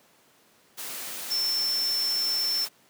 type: tone in noise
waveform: sine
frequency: 5370 Hz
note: E8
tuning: 31 cents sharp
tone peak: -24 dBFS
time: 1.3-2.66 s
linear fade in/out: 20 ms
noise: white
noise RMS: -36 dBFS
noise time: 0.77-2.69 s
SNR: +9 dB
effects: pink hiss -60 dBFS RMS until 2.89 s + high-pass 200 Hz 12 dB/octave